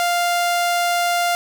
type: tone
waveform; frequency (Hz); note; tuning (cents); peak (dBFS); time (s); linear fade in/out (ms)
sawtooth; 698.5; F5; 0; -13; 0-1.35; 0
effects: none